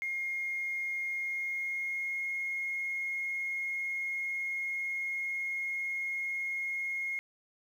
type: tone with pitch glide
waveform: sine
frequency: 2137 to 2151 Hz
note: C7 to C7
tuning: +36 to +47 cents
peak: -31 dBFS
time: 0.02-7.19 s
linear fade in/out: 0 ms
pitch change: +11 cents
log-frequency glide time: 1.09-2.19 s
effects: tanh soft clip ceiling -27 dBFS + 10-bit

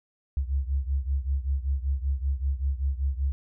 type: beating tone pair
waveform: sine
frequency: 66.6 / 71.8 Hz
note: C2 / D2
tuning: +31 / -39 cents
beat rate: 5.2 Hz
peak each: -26 / -29 dBFS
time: 0.37-3.32 s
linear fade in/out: 0 ms
effects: none

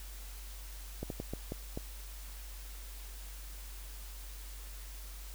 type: slowing click train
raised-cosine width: 2 ms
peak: -24 dBFS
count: 6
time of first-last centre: 1.03-1.775 s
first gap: 72 ms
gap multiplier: 1.37
effects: added 48 Hz sine -44 dBFS peak until 5.34 s + white hiss -52 dBFS RMS until 5.34 s

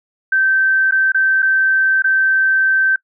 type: tone with dropouts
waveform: sine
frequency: 1552 Hz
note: G6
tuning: 18 cents flat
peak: -11 dBFS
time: 0.32-2.96 s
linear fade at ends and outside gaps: 5 ms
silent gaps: 0.911-0.921 / 1.12-1.145 / 1.422-1.426 / 2.022-2.042 s
effects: noise-tail reverb RT60 0.1 s tail -23 dB re dry

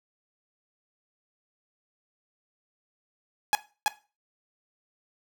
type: tone with echo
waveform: sawtooth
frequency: 836 Hz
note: G#5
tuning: 11 cents sharp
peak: -15 dBFS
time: 3.53-3.55 s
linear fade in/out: 0 ms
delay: 330 ms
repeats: 1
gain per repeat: -2 dB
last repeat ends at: 3.88 s
effects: noise-tail reverb RT60 0.3 s tail -17 dB re dry

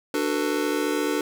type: chord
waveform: square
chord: B minor seventh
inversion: first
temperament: just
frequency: 296.3 / 370.4 / 444.5 / 493.9 Hz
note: D4 / F#4 / A4 / B4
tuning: +15 / +2 / +18 / 0 cents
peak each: -27 / -30 / -29 / -32 dBFS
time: 0.14-1.21 s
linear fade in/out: 2 ms
effects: none

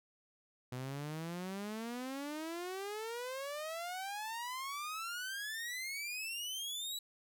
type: exponential sweep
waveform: sawtooth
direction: up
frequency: 123.47 to 3951 Hz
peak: -36 dBFS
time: 0.72-6.99 s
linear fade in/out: 5 ms
effects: none

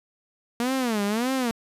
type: tone with vibrato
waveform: sawtooth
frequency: 231.4 Hz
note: A#3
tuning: 13 cents flat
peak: -19 dBFS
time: 0.6-1.51 s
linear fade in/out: 0 ms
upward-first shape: sine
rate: 1.7 Hz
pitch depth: 240 cents each way
effects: resampled to 32000 Hz

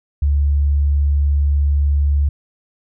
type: tone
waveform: sine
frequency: 71.7 Hz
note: D2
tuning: 41 cents flat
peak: -12 dBFS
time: 0.22-2.29 s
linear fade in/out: 5 ms
effects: none

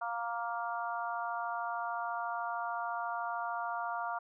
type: harmonic tone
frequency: 233.7 Hz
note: A#3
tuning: 5 cents sharp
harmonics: 3 / 4 / 5 / 6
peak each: -38 / -39 / -40 / -41 dBFS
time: 0.01-4.19 s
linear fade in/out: 10 ms
effects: none

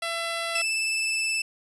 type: tone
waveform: 10% pulse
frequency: 671 Hz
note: E5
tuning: 31 cents sharp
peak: -19 dBFS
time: 0.02-0.62 s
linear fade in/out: 5 ms
type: tone with vibrato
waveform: sawtooth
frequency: 2637 Hz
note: E7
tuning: in tune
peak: -21 dBFS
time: 0.55-1.42 s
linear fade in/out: 5 ms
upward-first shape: sine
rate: 19 Hz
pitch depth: 11 cents each way
effects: resampled to 24000 Hz + 9-bit

